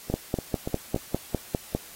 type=two click trains; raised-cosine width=2 ms; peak=-10 / -15 dBFS; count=9 / 4; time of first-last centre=0.14-1.75 / 0.1-0.962 s; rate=4.97 / 3.48 Hz; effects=white hiss -46 dBFS RMS until 1.95 s + AAC 48 kbps